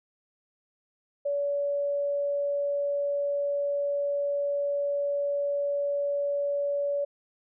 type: tone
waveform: sine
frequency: 570 Hz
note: C#5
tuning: 48 cents sharp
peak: -25 dBFS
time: 1.25-7.05 s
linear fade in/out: 10 ms
effects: none